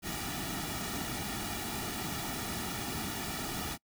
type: noise with comb filter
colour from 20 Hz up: pink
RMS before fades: -37 dBFS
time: 0.02-3.78 s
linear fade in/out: 50 ms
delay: 1.9 ms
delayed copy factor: -0.7
effects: noise-tail reverb RT60 0.1 s tail -26 dB re dry